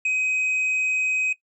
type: tone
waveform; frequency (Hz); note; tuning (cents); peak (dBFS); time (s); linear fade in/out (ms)
triangle; 2522; D#7; +23; -18; 0.05-1.33; 5
effects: noise-tail reverb RT60 0.1 s tail -19 dB re dry + resampled to 24000 Hz